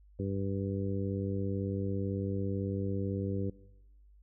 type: harmonic tone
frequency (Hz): 98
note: G2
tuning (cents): 0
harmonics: 1 / 2 / 3 / 4 / 5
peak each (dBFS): -34 / -37 / -39 / -40 / -41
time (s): 0.19-3.5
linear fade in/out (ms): 5
effects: noise-tail reverb RT60 1.0 s tail -21 dB re dry + added 50 Hz sine -56 dBFS peak until 4.22 s